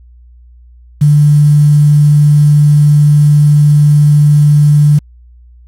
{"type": "tone with quantisation", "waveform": "sine", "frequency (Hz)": 147.7, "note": "D3", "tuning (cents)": 10, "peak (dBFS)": -3, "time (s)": [1.01, 4.99], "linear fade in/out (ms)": 10, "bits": 5, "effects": ["added 60 Hz sine -36 dBFS peak until 5.67 s", "AAC 48 kbps"]}